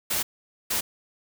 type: noise bursts at uneven times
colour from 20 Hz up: white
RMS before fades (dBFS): -26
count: 2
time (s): 0.1-0.23 / 0.7-0.81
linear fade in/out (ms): 10
effects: none